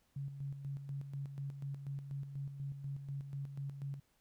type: tone with tremolo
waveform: sine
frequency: 139.2 Hz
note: C#3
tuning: 8 cents sharp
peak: -38 dBFS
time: 0.16-4 s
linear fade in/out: 5 ms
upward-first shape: square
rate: 4.1 Hz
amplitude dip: 55%
effects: pink hiss -75 dBFS RMS until 4.2 s